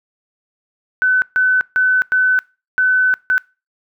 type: tone bursts at uneven times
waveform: sine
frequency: 1510 Hz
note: F#6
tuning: 35 cents sharp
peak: -11 dBFS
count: 6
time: 1.02-1.22 / 1.36-1.61 / 1.76-2.02 / 2.12-2.39 / 2.78-3.14 / 3.3-3.38 s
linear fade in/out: 0 ms
effects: noise-tail reverb RT60 0.3 s tail -24 dB re dry